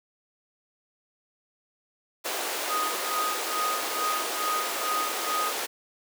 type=high-pass noise; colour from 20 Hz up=pink; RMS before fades=-31 dBFS; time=2.24-5.67 s; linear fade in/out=20 ms; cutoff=380 Hz; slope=24 dB/octave
type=tone with tremolo; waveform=sine; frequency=1244.5 Hz; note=D#6; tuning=in tune; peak=-25 dBFS; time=2.67-5.54 s; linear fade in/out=50 ms; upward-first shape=sine; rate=2.3 Hz; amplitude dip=85%
effects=none